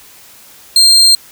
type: tone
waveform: 35% pulse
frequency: 4186 Hz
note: C8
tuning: in tune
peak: -3 dBFS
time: 0.76-1.15 s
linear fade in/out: 2 ms
effects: white hiss -40 dBFS RMS until 1.31 s